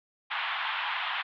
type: band-pass noise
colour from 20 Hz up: pink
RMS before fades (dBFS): -32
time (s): 0.3-1.23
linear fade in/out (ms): 20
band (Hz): 820 to 3500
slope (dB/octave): 48
effects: none